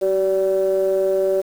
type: ring-modulated tone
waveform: triangle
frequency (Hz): 98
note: G2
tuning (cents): 0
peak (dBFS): -10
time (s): 0.01-1.42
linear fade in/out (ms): 20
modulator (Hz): 479
effects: tanh soft clip ceiling -8 dBFS + 7-bit